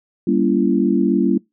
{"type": "chord", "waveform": "sine", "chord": "G diminished seventh", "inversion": "none", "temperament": "just", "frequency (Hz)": [196, 235.2, 282.2, 338.7], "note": ["G3", "Bb3", "Db4", "Fb4"], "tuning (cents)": [0, 16, 31, 47], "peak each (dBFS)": -19, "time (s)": [0.27, 1.38], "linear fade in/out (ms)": 5, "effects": ["noise-tail reverb RT60 0.2 s tail -25 dB re dry"]}